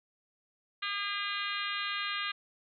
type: harmonic tone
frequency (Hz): 405.1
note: G#4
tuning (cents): -43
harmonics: 3 / 4 / 5 / 6 / 7 / 8 / 9 / 10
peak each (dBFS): -38 / -39 / -40 / -41 / -41 / -42 / -43 / -43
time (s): 0.82-2.32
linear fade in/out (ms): 10
effects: none